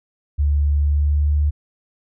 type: tone with pitch glide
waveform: sine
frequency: 72.6 to 73.87 Hz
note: D2 to D2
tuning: -19 to +11 cents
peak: -14 dBFS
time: 0.38-1.51 s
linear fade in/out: 20 ms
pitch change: +30 cents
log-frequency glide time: 0.74-1.37 s
effects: none